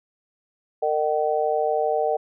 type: harmonic tone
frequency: 152.5 Hz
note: D#3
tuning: 34 cents flat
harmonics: 3 / 4 / 5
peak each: -24 / -24 / -24 dBFS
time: 0.82-2.17 s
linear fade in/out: 10 ms
effects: none